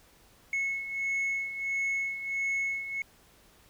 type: beating tone pair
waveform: sine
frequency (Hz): 2191 / 2192.5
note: C#7 / C#7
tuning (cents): -21 / -20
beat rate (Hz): 1.5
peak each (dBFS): -28 / -33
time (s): 0.53-3.02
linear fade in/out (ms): 2
effects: tanh soft clip ceiling -26 dBFS + pink hiss -60 dBFS RMS until 3.69 s